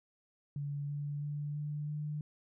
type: tone with pitch steps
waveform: sine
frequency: 143.5 / 145.08 / 146.68 / 148.3 / 149.94 Hz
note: D3 / D3 / D3 / D3 / D3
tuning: -40 / -21 / -2 / +17 / +36 cents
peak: -35 dBFS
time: 0.56-2.21 s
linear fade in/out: 2 ms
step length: 330 ms
effects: none